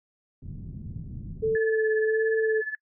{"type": "low-pass noise", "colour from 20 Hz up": "white", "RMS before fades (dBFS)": -38, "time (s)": [0.42, 1.56], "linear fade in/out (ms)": 5, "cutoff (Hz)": 180, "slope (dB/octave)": 24}
{"type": "tone with vibrato", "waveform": "sine", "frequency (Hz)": 440, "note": "A4", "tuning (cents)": 0, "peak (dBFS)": -21, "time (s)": [1.42, 2.62], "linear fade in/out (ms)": 20, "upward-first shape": "sine", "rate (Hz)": 1.4, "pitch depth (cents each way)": 18}
{"type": "tone with tremolo", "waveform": "sine", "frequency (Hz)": 1727, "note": "A6", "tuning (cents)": -33, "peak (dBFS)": -26, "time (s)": [1.55, 2.75], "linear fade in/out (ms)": 2, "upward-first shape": "sine", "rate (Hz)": 17, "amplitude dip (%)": 75}
{"effects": ["noise-tail reverb RT60 0.1 s tail -25 dB re dry"]}